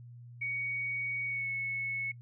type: tone with pitch glide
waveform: sine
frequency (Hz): 2240 to 2202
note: C#7 to C#7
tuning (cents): +18 to -12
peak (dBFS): -32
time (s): 0.41-2.12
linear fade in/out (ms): 10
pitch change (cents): -30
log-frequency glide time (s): 1.26-1.48
effects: noise-tail reverb RT60 0.1 s tail -24 dB re dry + added 120 Hz sine -47 dBFS peak until 2.21 s